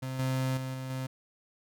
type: tone with level steps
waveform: 35% pulse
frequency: 130.81 Hz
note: C3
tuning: in tune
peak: -32 / -26 / -32 / -34 / -31 dBFS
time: 0.02-1.07 s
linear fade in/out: 10 ms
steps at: 0.19 / 0.57 / 0.74 / 0.9 s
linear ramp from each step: 2 ms
effects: none